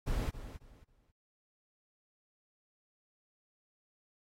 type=noise with echo; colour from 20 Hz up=brown; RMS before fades=-33 dBFS; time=0.06-0.31 s; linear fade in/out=20 ms; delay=270 ms; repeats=3; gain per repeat=-12 dB; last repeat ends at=1.12 s; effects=AAC 48 kbps